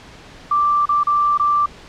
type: tone with dropouts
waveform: sine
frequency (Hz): 1174.7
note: D6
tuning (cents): 0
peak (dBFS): -13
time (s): 0.51-1.66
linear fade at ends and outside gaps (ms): 5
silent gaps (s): 0.856-0.89 / 1.034-1.069 / 1.376-1.396
effects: pink hiss -41 dBFS RMS until 1.88 s + low-pass 5000 Hz 12 dB/octave